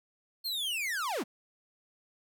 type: linear sweep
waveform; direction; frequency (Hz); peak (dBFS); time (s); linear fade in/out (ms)
45% pulse; down; 4348 to 164.81; -31; 0.44-1.24; 20
effects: none